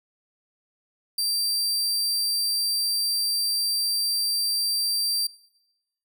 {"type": "tone", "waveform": "sawtooth", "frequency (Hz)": 4699, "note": "D8", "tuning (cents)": 0, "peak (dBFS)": -20, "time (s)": [1.18, 5.27], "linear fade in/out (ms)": 5, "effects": ["noise-tail reverb RT60 0.9 s tail -21 dB re dry"]}